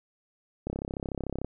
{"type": "click train", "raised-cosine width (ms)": 2, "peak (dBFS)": -19, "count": 27, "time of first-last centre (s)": [0.67, 1.446], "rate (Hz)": 33.5, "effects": []}